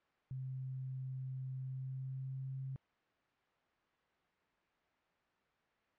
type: tone with pitch glide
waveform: sine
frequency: 130.81 to 133.17 Hz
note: C3 to C3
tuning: 0 to +31 cents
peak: -40 dBFS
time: 0.31-2.76 s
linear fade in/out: 0 ms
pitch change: +31 cents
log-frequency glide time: 1.59-2.57 s
effects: white hiss -75 dBFS RMS until 5.98 s + low-pass 2000 Hz 12 dB/octave